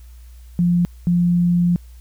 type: tone pair in turn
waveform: sine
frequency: 174.61 / 174.61 Hz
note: F3 / F3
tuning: 0 / 0 cents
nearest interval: unison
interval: 0 cents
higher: neither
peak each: -13 dBFS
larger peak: neither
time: 0.59-0.85 / 1.07-1.76 s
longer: second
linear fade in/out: 0 ms
effects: added 60 Hz sine -38 dBFS peak until 2 s + white hiss -56 dBFS RMS until 2 s